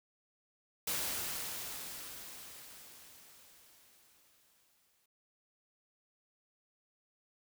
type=noise with exponential decay; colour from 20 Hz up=white; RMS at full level=-35 dBFS; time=0.87-5.06 s; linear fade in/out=5 ms; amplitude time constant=910 ms; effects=none